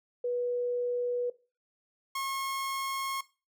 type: tone pair in turn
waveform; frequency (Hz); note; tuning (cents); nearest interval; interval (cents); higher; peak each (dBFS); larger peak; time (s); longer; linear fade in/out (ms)
sine / sawtooth; 488.2 / 1083.4; B4 / C#6; -20 / -40; octave + major second; 1380; second; -28; neither; 0.24-1.3 / 2.15-3.21; neither; 5
effects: noise-tail reverb RT60 0.3 s tail -17 dB re dry